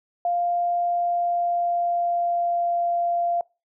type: tone with pitch glide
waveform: sine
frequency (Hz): 698.5 to 692.1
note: F5 to F5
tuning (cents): 0 to -16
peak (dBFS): -20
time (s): 0.25-3.41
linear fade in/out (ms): 2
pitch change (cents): -16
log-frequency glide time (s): 0.74-2.81
effects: noise-tail reverb RT60 0.3 s tail -26 dB re dry